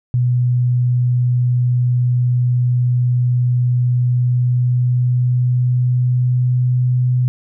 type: tone with pitch glide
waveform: sine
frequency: 123.47 to 125.34 Hz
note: B2 to B2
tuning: 0 to +26 cents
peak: -12 dBFS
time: 0.14-7.28 s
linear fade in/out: 0 ms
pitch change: +26 cents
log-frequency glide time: 4.01-7.12 s
effects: none